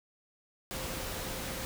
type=tone in noise; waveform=sine; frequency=523.3 Hz; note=C5; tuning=in tune; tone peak=-46 dBFS; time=0.71-1.65 s; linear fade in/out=0 ms; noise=pink; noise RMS=-38 dBFS; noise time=0.71-1.65 s; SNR=-11 dB; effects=none